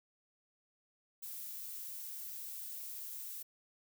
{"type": "noise", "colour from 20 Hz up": "violet", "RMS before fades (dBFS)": -45, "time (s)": [1.22, 3.43], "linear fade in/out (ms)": 10, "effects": []}